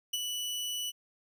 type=tone with ADSR envelope; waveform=sawtooth; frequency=2960 Hz; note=F#7; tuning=in tune; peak=-25 dBFS; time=0.13-0.92 s; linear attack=8 ms; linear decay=32 ms; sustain=-5 dB; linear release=31 ms; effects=none